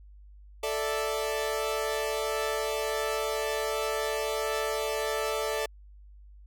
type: chord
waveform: sawtooth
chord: A suspended fourth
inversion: none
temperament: equal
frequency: 440 / 587.3 / 659.3 Hz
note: A4 / D5 / E5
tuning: 0 / 0 / 0 cents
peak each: -27 / -29 / -32 dBFS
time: 0.63-5.66 s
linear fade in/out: 5 ms
effects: added 50 Hz sine -48 dBFS peak until 6.46 s